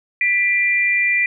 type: tone pair together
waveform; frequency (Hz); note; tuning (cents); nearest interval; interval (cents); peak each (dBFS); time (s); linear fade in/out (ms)
sine; 1975.5 / 2376; B6 / D7; 0 / +20; minor third; 320; -17; 0.21-1.26; 2
effects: none